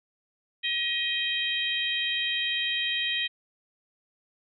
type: harmonic tone with a mistuned harmonic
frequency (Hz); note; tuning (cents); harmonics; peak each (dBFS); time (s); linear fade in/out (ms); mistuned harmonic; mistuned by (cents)
634; D#5; +32; 3 / 4 / 5 / 6; -32 / -32 / -29 / -33; 0.63-3.28; 20; 4; -30
effects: none